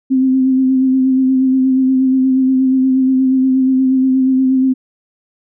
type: tone with vibrato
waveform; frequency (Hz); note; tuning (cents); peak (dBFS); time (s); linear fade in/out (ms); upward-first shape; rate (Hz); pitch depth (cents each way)
sine; 261.6; C4; 0; -9; 0.1-4.74; 20; sine; 8.4; 24
effects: none